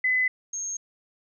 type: tone pair in turn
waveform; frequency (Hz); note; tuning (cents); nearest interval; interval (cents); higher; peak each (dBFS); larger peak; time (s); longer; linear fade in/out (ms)
sine; 2016 / 6475; B6 / G#8; +35 / -45; octave + minor sixth; 2020; second; -20 / -29; first; 0.04-0.28 / 0.53-0.77; neither; 5
effects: none